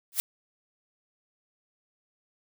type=noise with exponential growth; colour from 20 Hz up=blue; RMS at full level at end=-21 dBFS; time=0.12-0.2 s; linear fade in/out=0 ms; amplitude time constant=17 ms; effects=none